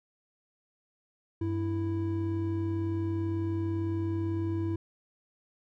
triangle tone pair together, 97.2 / 329.6 Hz, G2 / E4, -14 / 0 cents, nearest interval octave + major sixth, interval 2114 cents, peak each -29 / -29 dBFS, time 1.41-4.76 s, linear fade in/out 5 ms, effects none

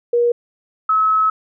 sine tone pair in turn, 477.1 / 1290 Hz, A#4 / E6, +40 / -38 cents, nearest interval octave + perfect fourth, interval 1722 cents, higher second, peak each -12 dBFS, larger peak neither, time 0.13-0.32 / 0.89-1.3 s, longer second, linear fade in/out 5 ms, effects none

